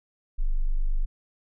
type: tone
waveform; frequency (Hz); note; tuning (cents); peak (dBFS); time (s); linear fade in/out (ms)
sine; 24.5; G0; 0; -20; 0.38-1.06; 20
effects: none